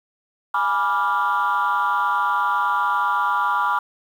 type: chord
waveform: sine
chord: G# diminished seventh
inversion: none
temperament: equal with one note detuned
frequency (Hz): 830.6 / 980.4 / 1174.7 / 1396.9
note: G#5 / B5 / D6 / F6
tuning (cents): 0 / -13 / 0 / 0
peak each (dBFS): -25 / -21 / -21 / -23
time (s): 0.54-3.79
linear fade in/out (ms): 5
effects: tanh soft clip ceiling -12 dBFS + 8-bit